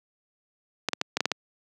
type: clicks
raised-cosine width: 0.2 ms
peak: -7 dBFS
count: 7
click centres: 0.887 / 0.933 / 1.014 / 1.17 / 1.206 / 1.256 / 1.317 s
effects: high-pass 200 Hz 12 dB/octave